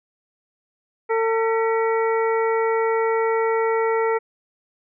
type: harmonic tone with a mistuned harmonic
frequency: 450 Hz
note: A4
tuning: 39 cents sharp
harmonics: 1 / 2 / 3 / 4 / 5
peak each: -19 / -25 / -29 / -31 / -33 dBFS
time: 1.09-4.19 s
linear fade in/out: 20 ms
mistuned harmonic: 4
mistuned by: +120 cents
effects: none